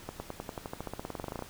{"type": "accelerating click train", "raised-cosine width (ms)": 1, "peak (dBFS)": -22, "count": 22, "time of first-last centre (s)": [0.09, 1.423], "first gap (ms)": 110, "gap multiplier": 0.94, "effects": ["pink hiss -50 dBFS RMS until 1.49 s"]}